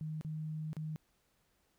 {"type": "tone with dropouts", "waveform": "sine", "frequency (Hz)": 155.56, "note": "D#3", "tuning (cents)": 0, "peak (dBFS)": -37, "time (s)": [0.01, 0.96], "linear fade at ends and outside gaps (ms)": 0, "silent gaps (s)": [[0.211, 0.248], [0.731, 0.767]], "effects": ["pink hiss -75 dBFS RMS until 1.78 s"]}